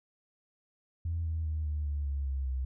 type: tone with pitch steps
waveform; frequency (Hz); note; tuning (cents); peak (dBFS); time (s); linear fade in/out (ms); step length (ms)
sine; 83.5 / 80.56 / 77.73 / 74.99 / 72.36 / 69.81 / 67.35 / 64.99; E2 / E2 / D#2 / D2 / D2 / C#2 / C#2 / C2; +23 / -39 / -1 / +37 / -25 / +13 / -49 / -11; -29; 1.05-2.65; 5; 200
effects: tanh soft clip ceiling -25 dBFS